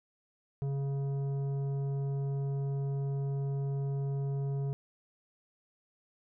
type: tone with tanh clipping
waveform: sine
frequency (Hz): 138.59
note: C#3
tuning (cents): 0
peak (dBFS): -32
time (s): 0.62-4.73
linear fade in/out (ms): 0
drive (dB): 10
effects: none